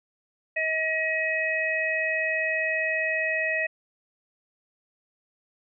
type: harmonic tone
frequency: 635 Hz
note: D#5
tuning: 35 cents sharp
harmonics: 1 / 3 / 4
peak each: -30 / -26 / -29 dBFS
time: 0.56-3.67 s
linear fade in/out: 10 ms
effects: none